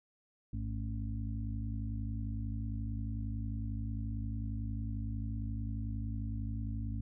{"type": "harmonic tone with a mistuned harmonic", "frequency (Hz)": 55.2, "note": "A1", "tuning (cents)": 6, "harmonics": [1, 2, 4, 5], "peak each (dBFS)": [-38, -38, -44, -47], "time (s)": [0.53, 7.01], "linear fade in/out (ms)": 5, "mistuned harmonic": 2, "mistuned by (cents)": -65, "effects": []}